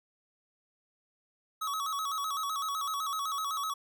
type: tone with vibrato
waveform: square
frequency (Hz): 1200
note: D6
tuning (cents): +37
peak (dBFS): -32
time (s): 1.61-3.74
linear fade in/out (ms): 10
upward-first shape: square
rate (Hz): 7.9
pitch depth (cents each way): 110
effects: none